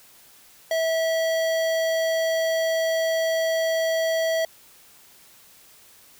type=tone with notch filter; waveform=square; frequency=651 Hz; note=E5; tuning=22 cents flat; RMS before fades=-23 dBFS; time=0.71-4.45 s; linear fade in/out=2 ms; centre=9500 Hz; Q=1.5; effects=white hiss -52 dBFS RMS until 6.19 s